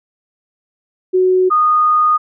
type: tone pair in turn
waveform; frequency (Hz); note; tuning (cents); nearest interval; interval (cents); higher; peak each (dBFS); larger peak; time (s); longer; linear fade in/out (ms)
sine; 370 / 1232.4; F#4 / D#6; 0 / -17; octave + major sixth; 2083; second; -9; neither; 1.13-1.5 / 1.5-2.18; second; 20
effects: none